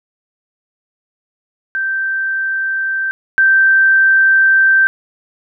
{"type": "tone pair in turn", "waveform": "sine", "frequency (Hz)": [1562, 1562], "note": ["G6", "G6"], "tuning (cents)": [-7, -7], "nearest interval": "unison", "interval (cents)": 0, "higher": "neither", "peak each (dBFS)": [-15, -7], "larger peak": "second", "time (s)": [[1.75, 3.11], [3.38, 4.87]], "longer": "second", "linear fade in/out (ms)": 0, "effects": []}